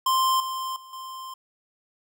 square tone with level steps, 1046.5 Hz, C6, in tune, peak -20 / -29 / -44 / -36 dBFS, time 0.06-1.34 s, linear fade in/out 5 ms, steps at 0.4 / 0.76 / 0.93 s, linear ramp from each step 2 ms, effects none

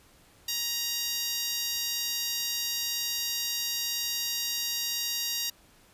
10% pulse tone with high-pass filter, 941 Hz, A#5, 16 cents sharp, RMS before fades -31 dBFS, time 0.48-5.5 s, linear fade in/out 5 ms, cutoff 4300 Hz, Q 0.66, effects pink hiss -59 dBFS RMS until 5.93 s + resampled to 32000 Hz

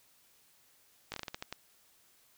slowing click train, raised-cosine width 0.2 ms, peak -21 dBFS, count 9, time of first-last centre 1.12-1.526 s, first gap 19 ms, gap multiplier 1.27, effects white hiss -66 dBFS RMS until 2.37 s

